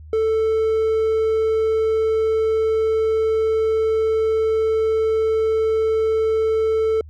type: tone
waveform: triangle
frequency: 441.7 Hz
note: A4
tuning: 7 cents sharp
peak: -14 dBFS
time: 0.13-7.01 s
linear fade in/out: 2 ms
effects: added 77 Hz sine -37 dBFS peak until 7.09 s